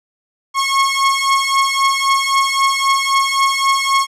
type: beating tone pair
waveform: sawtooth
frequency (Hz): 1089 / 1092.8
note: C#6 / C#6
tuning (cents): -31 / -25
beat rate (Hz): 3.8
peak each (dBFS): -12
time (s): 0.54-4.07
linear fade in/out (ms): 50
effects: low-pass 9000 Hz 12 dB/octave